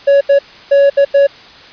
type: tone bursts at uneven times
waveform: triangle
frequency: 560 Hz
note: C#5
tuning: 18 cents sharp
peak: -3 dBFS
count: 5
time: 0.07-0.21 / 0.29-0.39 / 0.71-0.9 / 0.97-1.05 / 1.14-1.27 s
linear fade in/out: 10 ms
effects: white hiss -37 dBFS RMS until 1.72 s + resampled to 11025 Hz